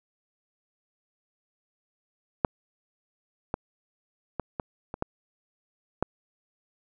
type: clicks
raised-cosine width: 1 ms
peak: -6 / -13 / -15 / -16 / -20 / -13 / -10 dBFS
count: 7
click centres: 2.448 / 3.541 / 4.397 / 4.598 / 4.941 / 5.024 / 6.026 s
effects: none